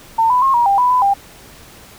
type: tone with pitch steps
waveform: sine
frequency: 903 / 996 / 1075 / 952 / 795 / 990 / 1001 / 796 Hz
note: A5 / B5 / C6 / A#5 / G5 / B5 / B5 / G5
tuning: +45 / +14 / +47 / +36 / +24 / +4 / +23 / +26 cents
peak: -10 dBFS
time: 0.18-1.14 s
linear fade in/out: 10 ms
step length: 120 ms
effects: pink hiss -41 dBFS RMS until 1.98 s